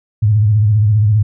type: tone with vibrato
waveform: sine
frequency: 106.1 Hz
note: G#2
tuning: 38 cents sharp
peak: -8 dBFS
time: 0.22-1.23 s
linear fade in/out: 10 ms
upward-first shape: sine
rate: 15 Hz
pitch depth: 84 cents each way
effects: none